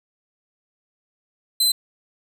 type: tone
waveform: sawtooth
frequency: 4056 Hz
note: B7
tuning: 45 cents sharp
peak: -13 dBFS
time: 1.6-1.72 s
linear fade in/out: 5 ms
effects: none